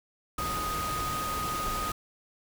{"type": "tone in noise", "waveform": "sine", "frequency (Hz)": 1244.5, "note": "D#6", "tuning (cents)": 0, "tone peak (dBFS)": -31, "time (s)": [0.38, 1.92], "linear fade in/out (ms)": 5, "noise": "pink", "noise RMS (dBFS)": -35, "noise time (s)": [0.38, 1.92], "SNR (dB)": 1, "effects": []}